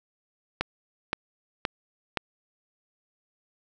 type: click train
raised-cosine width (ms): 0.3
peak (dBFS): -9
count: 4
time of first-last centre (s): 0.61-2.172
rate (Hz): 1.92
effects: none